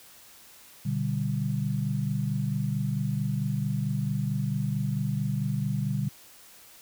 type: chord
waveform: sine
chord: G major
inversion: first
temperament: just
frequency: 122.5 / 147 / 196 Hz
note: B2 / D3 / G3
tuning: -14 / +2 / 0 cents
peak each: -30 / -29 / -31 dBFS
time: 0.85-6.09 s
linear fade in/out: 10 ms
effects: white hiss -52 dBFS RMS until 6.81 s